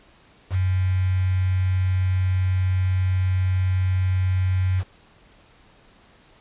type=tone with quantisation; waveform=sine; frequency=92.8 Hz; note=F#2; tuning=6 cents sharp; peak=-18 dBFS; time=0.5-4.84 s; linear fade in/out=50 ms; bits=6; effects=pink hiss -54 dBFS RMS until 6.4 s + resampled to 8000 Hz